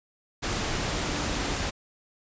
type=tone in noise; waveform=sine; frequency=295.1 Hz; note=D4; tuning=8 cents sharp; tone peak=-38 dBFS; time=0.94-1.55 s; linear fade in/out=20 ms; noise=pink; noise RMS=-29 dBFS; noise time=0.42-1.71 s; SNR=-12 dB; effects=resampled to 16000 Hz